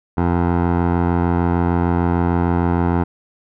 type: tone with low-pass filter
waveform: 15% pulse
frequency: 86.6 Hz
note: F2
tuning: 14 cents flat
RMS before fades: -17 dBFS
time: 0.17-3.04 s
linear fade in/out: 10 ms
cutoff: 1100 Hz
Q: 1.4
effects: none